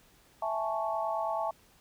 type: chord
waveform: sine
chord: A major seventh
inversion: second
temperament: equal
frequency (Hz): 659.3 / 830.6 / 880 / 1108.7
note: E5 / G#5 / A5 / C#6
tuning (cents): 0 / 0 / 0 / 0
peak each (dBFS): -33 / -37 / -34 / -37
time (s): 0.42-1.51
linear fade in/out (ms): 5
effects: pink hiss -62 dBFS RMS until 1.8 s